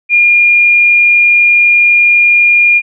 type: tone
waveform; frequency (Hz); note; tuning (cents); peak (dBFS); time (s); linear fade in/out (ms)
sine; 2416; D7; +48; -4; 0.09-2.82; 50
effects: none